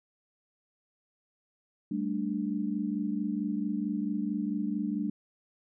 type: chord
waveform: sine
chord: G suspended second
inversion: none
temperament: just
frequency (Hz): 196 / 220.5 / 294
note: G3 / A3 / D4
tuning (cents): 0 / +4 / +2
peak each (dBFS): -33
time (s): 1.91-5.1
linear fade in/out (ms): 5
effects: none